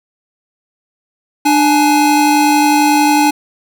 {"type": "tone pair together", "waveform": "square", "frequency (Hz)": [297.8, 842.3], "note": ["D4", "G#5"], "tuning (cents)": [24, 24], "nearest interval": "octave + tritone", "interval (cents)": 1800, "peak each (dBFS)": -12, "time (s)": [1.45, 3.31], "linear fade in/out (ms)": 10, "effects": []}